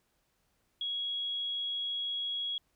sine tone, 3322 Hz, G#7, in tune, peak -32 dBFS, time 0.81-2.58 s, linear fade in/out 2 ms, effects pink hiss -75 dBFS RMS until 2.75 s

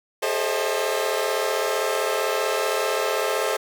sawtooth tone cluster, 403 / 438.6 / 531 / 613 / 658 Hz, G4 / A4 / C5 / D#5 / E5, +48 / -6 / +25 / -26 / -3 cents, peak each -26 / -23 / -23 / -26 / -26 dBFS, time 0.22-3.57 s, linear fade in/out 10 ms, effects none

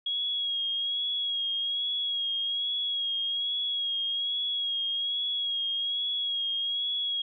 sine tone with vibrato, 3303 Hz, G#7, 10 cents flat, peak -27 dBFS, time 0.06-7.22 s, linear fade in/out 5 ms, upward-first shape sine, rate 1.2 Hz, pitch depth 32 cents each way, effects none

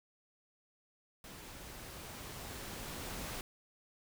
pink noise with level ramp, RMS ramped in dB -51 to -42 dBFS, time 1.24-3.41 s, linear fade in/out 2 ms, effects none

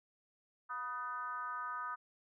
sine tone with frequency modulation, 1244.5 Hz, D#6, in tune, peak -38 dBFS, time 0.69-1.96 s, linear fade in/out 20 ms, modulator 265 Hz, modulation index 0.95, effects none

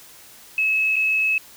sine tone with dropouts, 2584 Hz, E7, 35 cents flat, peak -17 dBFS, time 0.58-1.38 s, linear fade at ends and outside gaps 2 ms, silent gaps 0.959-0.964 s, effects white hiss -46 dBFS RMS until 1.56 s

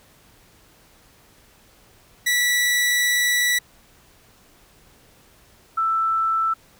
sawtooth / sine tone pair in turn, 1954 / 1324.8 Hz, B6 / E6, -19 / +8 cents, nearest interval perfect fifth, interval 673 cents, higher first, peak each -14 / -18 dBFS, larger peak first, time 2.26-3.59 / 5.77-6.54 s, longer first, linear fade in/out 10 ms, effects pink hiss -54 dBFS RMS until 6.79 s

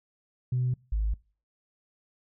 sine tone pair in turn, 125.6 / 52.96 Hz, B2 / G#1, +30 / +35 cents, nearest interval octave + minor third, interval 1495 cents, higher first, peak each -23 dBFS, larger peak neither, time 0.52-0.74 / 0.92-1.14 s, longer neither, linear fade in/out 5 ms, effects noise-tail reverb RT60 0.4 s tail -25 dB re dry + tanh soft clip ceiling -20 dBFS

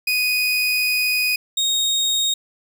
30% pulse tone pair in turn, 2489 / 3729 Hz, D#7 / A#7, 0 / 0 cents, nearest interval perfect fifth, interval 700 cents, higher second, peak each -15 dBFS, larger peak neither, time 0.07-1.36 / 1.57-2.34 s, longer first, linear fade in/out 5 ms, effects none

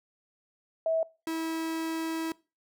sine / 45% pulse tone pair in turn, 649 / 324.5 Hz, E5 / E4, -27 / -27 cents, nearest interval octave, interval 1200 cents, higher first, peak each -24 / -30 dBFS, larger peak first, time 0.86-1.03 / 1.27-2.32 s, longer second, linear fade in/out 2 ms, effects noise-tail reverb RT60 0.3 s tail -22 dB re dry

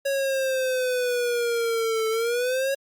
square exponential two-way sweep, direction down then up, 554.4 to 440 to 554.4 Hz, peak -23 dBFS, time 0.05-2.75 s, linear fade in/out 10 ms, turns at 2.09 s, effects Opus 48 kbps

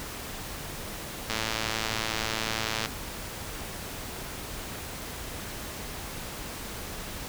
click train, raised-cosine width 0.2 ms, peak -11 dBFS, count 174, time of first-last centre 1.3-2.859 s, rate 111 Hz, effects pink hiss -38 dBFS RMS until 7.28 s

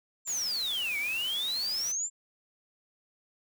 sine exponential two-way sweep, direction down then up, 7459 to 2218 to 7459 Hz, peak -29 dBFS, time 0.25-2.1 s, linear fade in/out 50 ms, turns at 0.98 s
white noise, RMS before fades -43 dBFS, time 0.27-1.92 s, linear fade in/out 5 ms
effects none

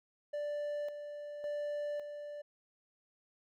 triangle tone with tremolo, 587.3 Hz, D5, in tune, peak -33 dBFS, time 0.33-2.42 s, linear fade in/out 10 ms, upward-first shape square, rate 0.9 Hz, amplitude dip 55%, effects none

